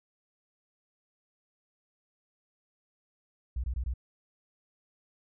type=tone bursts; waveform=sine; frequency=61.74 Hz; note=B1; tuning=in tune; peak=-29 dBFS; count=4; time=3.56-3.938 s; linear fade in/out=5 ms; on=78 ms; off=22 ms; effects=none